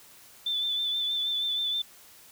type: tone with vibrato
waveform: sine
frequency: 3520 Hz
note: A7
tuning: in tune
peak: -26 dBFS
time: 0.46-1.82 s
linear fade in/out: 5 ms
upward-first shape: sine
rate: 6.3 Hz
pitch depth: 30 cents each way
effects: white hiss -53 dBFS RMS until 2.31 s